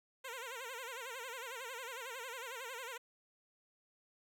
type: tone with vibrato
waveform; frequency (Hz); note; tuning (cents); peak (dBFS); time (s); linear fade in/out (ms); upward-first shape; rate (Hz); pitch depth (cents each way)
10% pulse; 493.9; B4; 0; -35; 0.24-2.98; 10; sine; 11; 150
effects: none